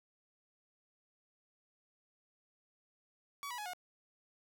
sawtooth tone with pitch steps, 1134 / 975.9 / 839.8 / 722.7 Hz, C#6 / B5 / G#5 / F#5, +39 / -21 / +19 / -41 cents, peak -37 dBFS, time 3.43-3.734 s, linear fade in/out 0 ms, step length 76 ms, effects none

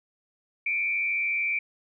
sine tone with frequency modulation, 2343 Hz, D7, 5 cents flat, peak -24 dBFS, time 0.66-1.59 s, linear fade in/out 5 ms, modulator 93.3 Hz, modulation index 0.9, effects none

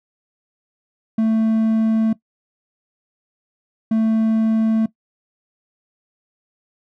triangle tone bursts at uneven times, 221.8 Hz, A3, 14 cents sharp, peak -12 dBFS, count 2, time 1.18-2.13 / 3.91-4.86 s, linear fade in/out 5 ms, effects noise-tail reverb RT60 0.1 s tail -18 dB re dry

